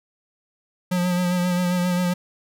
square tone with vibrato, 178.9 Hz, F3, 42 cents sharp, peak -20 dBFS, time 0.91-2.14 s, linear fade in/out 10 ms, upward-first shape sine, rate 7.5 Hz, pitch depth 28 cents each way, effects none

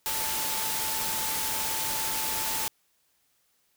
sine tone in noise, 880 Hz, A5, in tune, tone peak -37 dBFS, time 0.06-2.68 s, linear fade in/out 0 ms, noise white, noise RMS -30 dBFS, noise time 0.06-2.68 s, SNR -10 dB, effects white hiss -70 dBFS RMS until 3.76 s

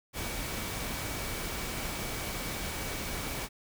sine tone in noise, 2276 Hz, C#7, 45 cents sharp, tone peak -46 dBFS, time 0.13-3.49 s, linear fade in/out 50 ms, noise pink, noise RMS -36 dBFS, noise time 0.13-3.49 s, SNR -13 dB, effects none

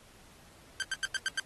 sawtooth tone bursts, 1563 Hz, G6, 6 cents flat, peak -26 dBFS, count 6, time 0.8-1.398 s, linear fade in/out 0 ms, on 23 ms, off 92 ms, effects pink hiss -58 dBFS RMS until 1.45 s + AAC 32 kbps

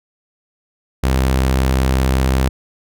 sawtooth tone, 65.41 Hz, C2, in tune, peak -9 dBFS, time 1.03-2.49 s, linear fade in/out 10 ms, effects none

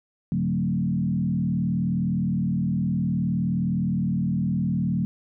sine tone with frequency modulation, 180 Hz, F#3, 47 cents flat, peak -21 dBFS, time 0.32-5.05 s, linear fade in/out 0 ms, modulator 39.4 Hz, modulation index 1.3, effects none

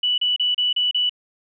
sine tone bursts, 2960 Hz, F#7, in tune, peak -17 dBFS, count 6, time 0.03-1.095 s, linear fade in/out 5 ms, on 150 ms, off 33 ms, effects none

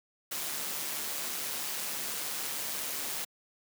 white noise with amplitude modulation, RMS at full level -34 dBFS, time 0.31-3.25 s, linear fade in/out 10 ms, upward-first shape sine, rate 146 Hz, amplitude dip 35%, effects high-pass 150 Hz 12 dB/octave

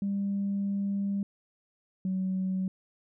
sine tone pair in turn, 199.1 / 187.93 Hz, G3 / F#3, +27 / +27 cents, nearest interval minor second, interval 100 cents, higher first, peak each -26 dBFS, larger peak neither, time 0.02-1.23 / 2.05-2.68 s, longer first, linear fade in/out 2 ms, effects tanh soft clip ceiling -23 dBFS

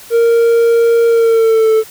triangle tone with pitch glide, 464.3 to 439.8 Hz, A#4 to A4, -7 to -1 cents, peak -5 dBFS, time 0.1-1.84 s, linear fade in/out 50 ms, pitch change -94 cents, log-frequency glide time 1.07-1.73 s, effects white hiss -36 dBFS RMS until 1.9 s

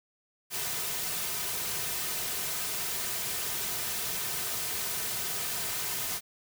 white noise with comb filter, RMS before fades -33 dBFS, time 0.5-6.21 s, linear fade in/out 50 ms, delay 3.6 ms, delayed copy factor -0.5, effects none

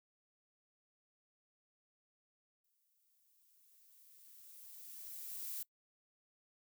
violet noise with exponential growth, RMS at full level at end -42 dBFS, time 2.64-5.63 s, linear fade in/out 5 ms, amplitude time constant 650 ms, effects noise-tail reverb RT60 0.1 s tail -22 dB re dry

